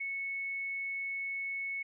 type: tone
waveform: sine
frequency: 2206 Hz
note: C#7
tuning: 9 cents flat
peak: -34 dBFS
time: 0-1.83 s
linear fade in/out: 10 ms
effects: none